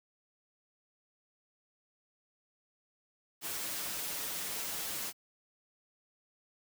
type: noise with comb filter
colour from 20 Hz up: white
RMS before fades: -38 dBFS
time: 3.41-5.13 s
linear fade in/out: 50 ms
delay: 7.9 ms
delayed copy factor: -1
effects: high-pass 80 Hz 12 dB/octave